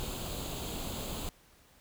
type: noise with comb filter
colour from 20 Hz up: pink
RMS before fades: -38 dBFS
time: 0-1.29 s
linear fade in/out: 0 ms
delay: 0.27 ms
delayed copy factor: +0.65
effects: pink hiss -62 dBFS RMS until 1.8 s